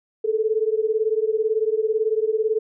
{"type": "beating tone pair", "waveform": "sine", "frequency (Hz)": [430.2, 448.2], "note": ["A4", "A4"], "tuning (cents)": [-39, 32], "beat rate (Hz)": 18, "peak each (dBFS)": [-21, -22], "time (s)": [0.24, 2.59], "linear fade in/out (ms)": 10, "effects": []}